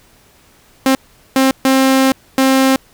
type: tone bursts at uneven times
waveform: sawtooth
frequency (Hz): 265.5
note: C4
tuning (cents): +25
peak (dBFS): -5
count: 4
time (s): 0.86-0.95 / 1.36-1.51 / 1.65-2.12 / 2.38-2.76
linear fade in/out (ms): 2
effects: pink hiss -49 dBFS RMS until 2.93 s